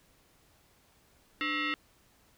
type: tone with frequency modulation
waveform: sine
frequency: 296.8 Hz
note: D4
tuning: 18 cents sharp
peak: -29 dBFS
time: 1.41-1.74 s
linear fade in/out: 0 ms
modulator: 805 Hz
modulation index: 3.6
effects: pink hiss -65 dBFS RMS until 2.37 s